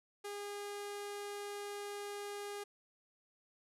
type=tone with low-pass filter; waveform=sawtooth; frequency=407.9 Hz; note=G#4; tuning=31 cents flat; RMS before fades=-44 dBFS; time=0.24-2.64 s; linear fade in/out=10 ms; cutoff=11000 Hz; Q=1.4; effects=none